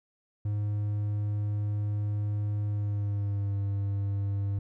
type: tone with pitch glide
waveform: triangle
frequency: 103.83 to 100 Hz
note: G#2 to G2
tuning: 0 to +35 cents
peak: -25 dBFS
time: 0.45-4.59 s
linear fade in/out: 5 ms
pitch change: -65 cents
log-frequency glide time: 2.66-3.54 s
effects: none